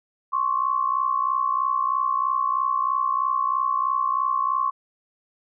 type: tone pair together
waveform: sine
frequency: 1060.9 / 1124 Hz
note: C6 / C#6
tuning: +24 / +24 cents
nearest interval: minor second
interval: 100 cents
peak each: -23 dBFS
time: 0.32-4.71 s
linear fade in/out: 20 ms
effects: none

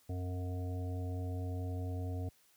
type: harmonic tone with a mistuned harmonic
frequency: 91 Hz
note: F#2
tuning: 28 cents flat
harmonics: 1 / 3 / 5 / 7 / 8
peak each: -35 / -45 / -49 / -52 / -53 dBFS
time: 0.09-2.29 s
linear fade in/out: 5 ms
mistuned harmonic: 3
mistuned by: -30 cents
effects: white hiss -68 dBFS RMS until 2.56 s + high-pass 60 Hz 12 dB/octave

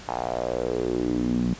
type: tone with band-pass filter sweep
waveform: sawtooth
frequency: 60.5 Hz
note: B1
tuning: 35 cents flat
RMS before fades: -26 dBFS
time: 0.08-1.54 s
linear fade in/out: 5 ms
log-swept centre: 840 to 200 Hz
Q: 4.7
effects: pink hiss -43 dBFS RMS until 1.59 s + resampled to 16000 Hz

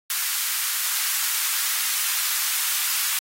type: high-pass noise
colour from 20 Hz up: white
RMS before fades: -24 dBFS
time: 0.1-3.19 s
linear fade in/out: 2 ms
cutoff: 1100 Hz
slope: 24 dB/octave
effects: AAC 48 kbps

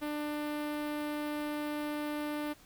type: tone with notch filter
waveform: sawtooth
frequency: 297.5 Hz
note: D4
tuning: 22 cents sharp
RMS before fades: -36 dBFS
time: 0.01-2.54 s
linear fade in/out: 20 ms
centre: 6600 Hz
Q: 0.76
effects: pink hiss -59 dBFS RMS until 2.65 s

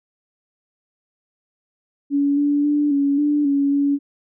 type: tone with pitch steps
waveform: sine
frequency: 283.4 / 288.8 / 293.4 / 281.2 / 293.8 / 280.6 / 283.1 Hz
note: C#4 / D4 / D4 / C#4 / D4 / C#4 / C#4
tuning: +38 / -29 / -2 / +25 / +1 / +21 / +37 cents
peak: -15 dBFS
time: 2.1-3.99 s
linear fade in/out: 50 ms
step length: 270 ms
effects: none

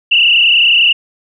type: tone with frequency modulation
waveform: sine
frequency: 2805 Hz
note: F7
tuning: 7 cents sharp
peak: -6 dBFS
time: 0.11-0.93 s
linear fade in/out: 10 ms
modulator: 31.1 Hz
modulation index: 4.3
effects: none

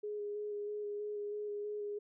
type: tone with vibrato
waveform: sine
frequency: 415.3 Hz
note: G#4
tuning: in tune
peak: -37 dBFS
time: 0.03-1.99 s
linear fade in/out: 10 ms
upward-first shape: square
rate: 3.1 Hz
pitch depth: 13 cents each way
effects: none

